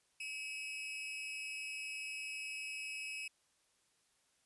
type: tone with amplitude modulation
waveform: 40% pulse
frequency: 2575 Hz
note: E7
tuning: 41 cents flat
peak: -37 dBFS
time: 0.2-3.28 s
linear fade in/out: 5 ms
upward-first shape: sine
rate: 268 Hz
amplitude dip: 70%
effects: white hiss -75 dBFS RMS until 4.45 s + resampled to 24000 Hz